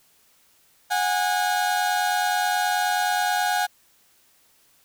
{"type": "tone pair together", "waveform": "30% pulse", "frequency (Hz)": [730, 819.4], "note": ["F#5", "G#5"], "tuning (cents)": [-24, -24], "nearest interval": "major second", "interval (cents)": 200, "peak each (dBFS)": -21, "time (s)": [0.9, 3.67], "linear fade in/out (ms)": 20, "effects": ["white hiss -60 dBFS RMS until 4.84 s"]}